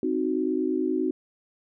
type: chord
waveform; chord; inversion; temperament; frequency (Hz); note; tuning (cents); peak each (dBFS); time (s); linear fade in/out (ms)
sine; C diminished; none; equal; 261.6 / 311.1 / 370; C4 / Eb4 / Gb4; 0 / 0 / 0; -28 / -27 / -27; 0.03-1.11; 2
effects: none